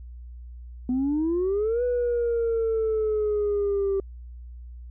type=exponential two-way sweep; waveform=sine; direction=up then down; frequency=246.9 to 493.9 to 389.3 Hz; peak=-20 dBFS; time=0.89-4 s; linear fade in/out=2 ms; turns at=1.83 s; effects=tanh soft clip ceiling -19 dBFS + added 60 Hz sine -38 dBFS peak until 4.9 s